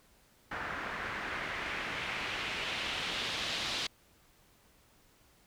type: noise with low-pass filter sweep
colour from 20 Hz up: white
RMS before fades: -37 dBFS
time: 0.51-3.87 s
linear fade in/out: 5 ms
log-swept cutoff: 1500 to 4000 Hz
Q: 1.8
effects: pink hiss -65 dBFS RMS until 5.46 s